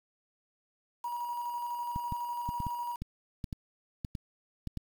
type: tone with tremolo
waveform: sine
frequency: 958 Hz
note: A#5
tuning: 47 cents sharp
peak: -32 dBFS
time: 1.04-2.96 s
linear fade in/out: 5 ms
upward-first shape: square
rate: 12 Hz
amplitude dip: 25%
type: clicks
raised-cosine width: 5 ms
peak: -24 dBFS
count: 12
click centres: 1.961 / 2.123 / 2.49 / 2.603 / 2.667 / 3.02 / 3.442 / 3.528 / 4.048 / 4.152 / 4.673 / 4.773 s
effects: 8-bit